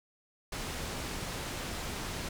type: low-pass noise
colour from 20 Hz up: pink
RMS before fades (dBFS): -38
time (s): 0.52-2.29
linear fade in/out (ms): 5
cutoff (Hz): 9500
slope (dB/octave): 12
effects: none